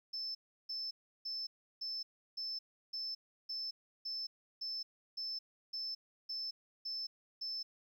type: tone bursts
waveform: sine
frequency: 5274 Hz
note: E8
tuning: in tune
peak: -37 dBFS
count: 14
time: 0.13-7.63 s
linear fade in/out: 10 ms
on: 220 ms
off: 340 ms
effects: tanh soft clip ceiling -34 dBFS + 12-bit